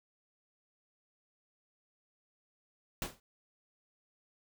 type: noise with exponential decay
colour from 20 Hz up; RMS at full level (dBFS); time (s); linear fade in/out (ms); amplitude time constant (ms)
pink; -33; 3.02-3.2; 1; 38
effects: none